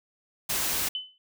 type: noise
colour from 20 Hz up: white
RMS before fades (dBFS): -28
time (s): 0.49-0.89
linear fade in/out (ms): 10
type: tone with exponential decay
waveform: sine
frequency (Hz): 3024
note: F#7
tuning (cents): +37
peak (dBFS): -26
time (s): 0.95-1.18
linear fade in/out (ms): 1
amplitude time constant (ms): 49
effects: none